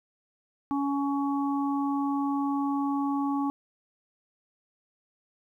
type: harmonic tone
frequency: 280 Hz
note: C#4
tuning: 18 cents sharp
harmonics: 1 / 3 / 4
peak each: -26 / -33 / -35 dBFS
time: 0.71-3.5 s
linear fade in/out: 0 ms
effects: 11-bit